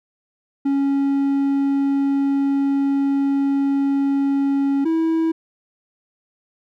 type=tone pair in turn; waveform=triangle; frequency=277.2 / 325 Hz; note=C#4 / E4; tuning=0 / -24 cents; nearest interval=minor third; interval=276 cents; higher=second; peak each=-14 dBFS; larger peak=neither; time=0.65-4.85 / 4.85-5.32 s; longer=first; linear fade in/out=10 ms; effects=none